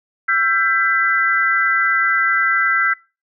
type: tone cluster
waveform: sine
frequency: 1348 / 1579 / 2000 Hz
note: E6 / G6 / B6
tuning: +38 / +12 / +21 cents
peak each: -18 dBFS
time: 0.28-2.94 s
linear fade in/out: 10 ms
effects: noise-tail reverb RT60 0.3 s tail -23 dB re dry